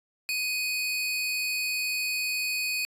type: tone pair together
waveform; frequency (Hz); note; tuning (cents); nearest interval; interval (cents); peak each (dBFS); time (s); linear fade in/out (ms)
45% pulse; 2500 / 4454; D#7 / C#8; +8 / +7; minor seventh; 999; -28 / -32; 0.29-2.85; 0
effects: resampled to 32000 Hz